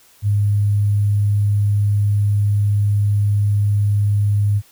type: tone with sample-and-hold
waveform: sine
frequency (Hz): 102.6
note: G#2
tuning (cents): -21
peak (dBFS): -13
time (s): 0.22-4.62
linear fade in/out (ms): 50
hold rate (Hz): 11025
effects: white hiss -51 dBFS RMS until 4.71 s